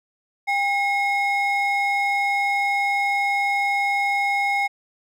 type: ring-modulated tone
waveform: triangle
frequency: 1481 Hz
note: F#6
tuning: 1 cent sharp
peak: -14 dBFS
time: 0.47-4.68 s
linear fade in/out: 20 ms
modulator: 679 Hz
effects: none